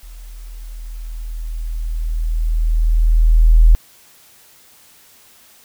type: tone with level ramp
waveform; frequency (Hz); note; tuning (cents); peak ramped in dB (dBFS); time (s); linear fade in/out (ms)
sine; 40.2; E1; -43; -33 to -4; 0.03-3.75; 0
effects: white hiss -48 dBFS RMS until 5.64 s